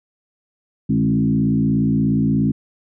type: tone with frequency modulation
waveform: sine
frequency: 207.7 Hz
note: G#3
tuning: in tune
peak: -14 dBFS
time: 0.89-2.52 s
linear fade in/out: 10 ms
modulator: 56.9 Hz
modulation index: 1.4
effects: none